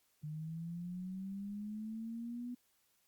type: linear sweep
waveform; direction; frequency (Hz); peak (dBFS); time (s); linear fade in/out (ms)
sine; up; 149.7 to 246.9; -40; 0.23-2.55; 10
effects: white hiss -75 dBFS RMS until 3.07 s + Opus 48 kbps